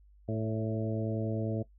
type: harmonic tone with a mistuned harmonic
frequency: 110 Hz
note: A2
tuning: in tune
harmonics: 1 / 2 / 3 / 4 / 5 / 6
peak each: -33 / -36 / -38 / -39 / -40 / -41 dBFS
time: 0.28-1.63 s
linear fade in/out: 10 ms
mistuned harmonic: 5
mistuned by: +24 cents
effects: noise-tail reverb RT60 0.1 s tail -18 dB re dry + added 50 Hz sine -56 dBFS peak until 1.78 s